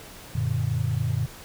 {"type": "chord", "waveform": "sine", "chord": "Gb augmented", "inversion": "none", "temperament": "equal", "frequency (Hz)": [92.5, 116.54, 146.83], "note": ["Gb2", "Bb2", "D3"], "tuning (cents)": [0, 0, 0], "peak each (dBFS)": [-29, -25, -28], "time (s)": [0.35, 1.26], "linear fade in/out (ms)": 5, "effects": ["pink hiss -44 dBFS RMS until 1.44 s"]}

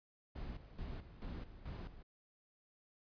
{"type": "noise with tremolo", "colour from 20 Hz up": "brown", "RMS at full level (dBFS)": -45, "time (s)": [0.35, 2.03], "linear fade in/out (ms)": 10, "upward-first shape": "square", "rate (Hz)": 2.3, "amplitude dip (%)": 70, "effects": ["resampled to 11025 Hz"]}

